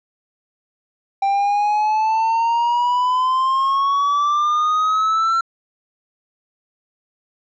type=exponential sweep; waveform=triangle; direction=up; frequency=785 to 1357 Hz; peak=-13 dBFS; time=1.22-5.41 s; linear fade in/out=5 ms; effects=resampled to 16000 Hz